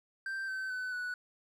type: tone with pitch steps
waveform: triangle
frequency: 1568 / 1537.5 / 1507.6 / 1478.3 Hz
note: G6 / G6 / F#6 / F#6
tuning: 0 / -34 / +32 / -2 cents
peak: -33 dBFS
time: 0.26-1.14 s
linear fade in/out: 2 ms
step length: 220 ms
effects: none